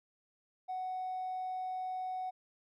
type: tone with hard clipping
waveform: sine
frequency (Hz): 743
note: F#5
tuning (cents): +7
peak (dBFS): -36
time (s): 0.68-2.31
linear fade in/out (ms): 20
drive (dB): 1
effects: none